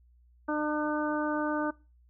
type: harmonic tone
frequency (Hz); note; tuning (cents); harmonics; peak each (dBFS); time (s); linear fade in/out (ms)
301.3; D4; +44; 1 / 2 / 3 / 4 / 5; -30 / -34 / -35 / -37 / -37; 0.48-1.71; 10
effects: noise-tail reverb RT60 0.3 s tail -22 dB re dry + added 60 Hz sine -58 dBFS peak until 2.09 s